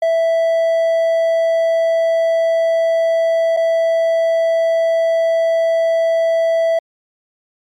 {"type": "tone with dropouts", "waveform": "triangle", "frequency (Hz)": 659.3, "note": "E5", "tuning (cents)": 0, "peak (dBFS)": -10, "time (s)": [0.02, 6.79], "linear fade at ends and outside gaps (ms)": 5, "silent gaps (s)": [3.566, 3.57], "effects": ["MP3 64 kbps"]}